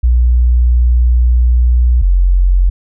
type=tone pair in turn; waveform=sine; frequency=60.4 / 45.25 Hz; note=B1 / F#1; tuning=-38 / -38 cents; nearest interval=perfect fourth; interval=500 cents; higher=first; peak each=-6 dBFS; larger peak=neither; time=0.03-2.02 / 2.02-2.7 s; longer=first; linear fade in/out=10 ms; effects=none